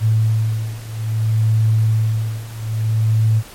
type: beating tone pair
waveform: sine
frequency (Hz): 110 / 110.6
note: A2 / A2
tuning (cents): 0 / +9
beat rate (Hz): 0.6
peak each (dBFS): -18 / -16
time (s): 0-3.43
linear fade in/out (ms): 50
effects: pink hiss -39 dBFS RMS until 3.54 s + MP3 64 kbps